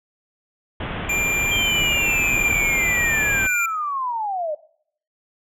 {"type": "low-pass noise", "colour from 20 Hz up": "pink", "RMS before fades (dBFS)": -28, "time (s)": [0.8, 3.47], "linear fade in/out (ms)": 5, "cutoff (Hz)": 3400, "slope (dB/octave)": 96}
{"type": "tone", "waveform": "square", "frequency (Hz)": 2380, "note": "D7", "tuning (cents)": 22, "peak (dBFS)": -20, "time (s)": [1.09, 3.66], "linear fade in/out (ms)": 5}
{"type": "linear sweep", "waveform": "sine", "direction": "down", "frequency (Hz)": [3200, 583], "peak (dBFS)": -22, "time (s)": [1.51, 4.55], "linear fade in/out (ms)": 10}
{"effects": ["noise-tail reverb RT60 0.6 s tail -19 dB re dry", "low-pass 12000 Hz 12 dB/octave"]}